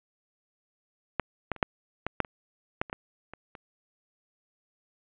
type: clicks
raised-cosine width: 0.5 ms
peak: -10 / -13 / -28 / -7 / -14 / -8 / -27 / -11 / -27 / -17 / -27 / -29 dBFS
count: 12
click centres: 1.197 / 1.517 / 1.563 / 1.628 / 2.066 / 2.203 / 2.248 / 2.815 / 2.898 / 2.929 / 3.336 / 3.552 s
effects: resampled to 8000 Hz + 8-bit